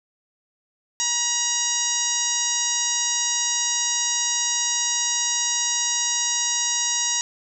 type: harmonic tone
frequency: 955 Hz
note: A#5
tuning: 42 cents sharp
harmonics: 1 / 2 / 3 / 4 / 5 / 6 / 7 / 8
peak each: -34 / -33 / -32 / -30 / -33 / -25 / -25 / -32 dBFS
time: 1-7.21 s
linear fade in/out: 0 ms
effects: none